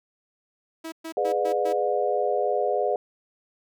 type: tone bursts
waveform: sawtooth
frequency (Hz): 324.2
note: E4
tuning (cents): -29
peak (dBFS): -29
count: 5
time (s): 0.84-1.73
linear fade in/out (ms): 10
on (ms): 82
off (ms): 120
type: chord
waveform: sine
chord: G# diminished seventh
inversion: none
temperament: just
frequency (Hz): 415.3 / 498.4 / 598 / 717.6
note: G#4 / B4 / D5 / F5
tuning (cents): 0 / +16 / +31 / +47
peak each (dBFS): -27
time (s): 1.17-2.96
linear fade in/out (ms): 2
effects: none